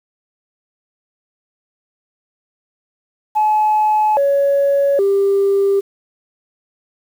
sine tone with pitch steps, 855 / 560 / 395.9 Hz, A5 / C#5 / G4, -50 / +18 / +17 cents, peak -10 dBFS, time 3.35-5.81 s, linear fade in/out 20 ms, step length 820 ms, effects tanh soft clip ceiling -8 dBFS + 7-bit

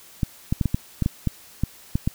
clicks, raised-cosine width 5 ms, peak -8 dBFS, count 11, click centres 0.232 / 0.525 / 0.612 / 0.657 / 0.745 / 1.023 / 1.061 / 1.273 / 1.636 / 1.955 / 2.075 s, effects white hiss -48 dBFS RMS until 2.14 s

